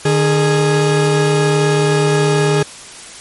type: tone pair together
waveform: 40% pulse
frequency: 151.4 / 415.3 Hz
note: D#3 / G#4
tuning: -47 / 0 cents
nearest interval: octave + perfect fourth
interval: 1747 cents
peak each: -13 dBFS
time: 0.05-2.63 s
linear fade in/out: 5 ms
effects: white hiss -34 dBFS RMS until 3.2 s + MP3 48 kbps